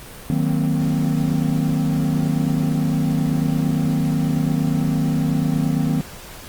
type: chord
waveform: triangle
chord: C half-diminished seventh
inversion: first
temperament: equal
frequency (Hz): 155.56 / 185 / 233.1 / 261.6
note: Eb3 / Gb3 / Bb3 / C4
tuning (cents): 0 / 0 / 0 / 0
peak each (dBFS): -18 / -23 / -22 / -21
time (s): 0.3-6.01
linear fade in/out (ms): 0
effects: pink hiss -38 dBFS RMS until 6.48 s + Opus 32 kbps